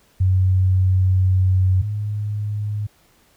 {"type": "tone pair in turn", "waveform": "sine", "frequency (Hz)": [93.4, 104.51], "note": ["F#2", "G#2"], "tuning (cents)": [17, 11], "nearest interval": "major second", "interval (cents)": 194, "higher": "second", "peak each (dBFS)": [-13, -21], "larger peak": "first", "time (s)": [[0.2, 1.82], [1.82, 2.87]], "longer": "first", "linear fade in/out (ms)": 10, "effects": ["pink hiss -57 dBFS RMS until 3.36 s"]}